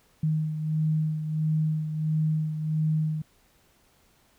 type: beating tone pair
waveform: sine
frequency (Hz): 155.56 / 157.06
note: D#3 / D#3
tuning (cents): 0 / +17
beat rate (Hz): 1.5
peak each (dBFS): -24 / -32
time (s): 0.23-3.22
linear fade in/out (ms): 5
effects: pink hiss -63 dBFS RMS until 4.38 s